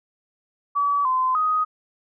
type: tone with pitch steps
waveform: sine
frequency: 1144 / 1029 / 1251 Hz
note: D6 / C6 / D#6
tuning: -46 / -29 / +9 cents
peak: -18 dBFS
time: 0.75-1.65 s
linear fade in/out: 20 ms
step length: 300 ms
effects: none